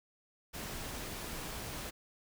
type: noise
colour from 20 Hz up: pink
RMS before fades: -42 dBFS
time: 0.53-1.91 s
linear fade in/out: 20 ms
effects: none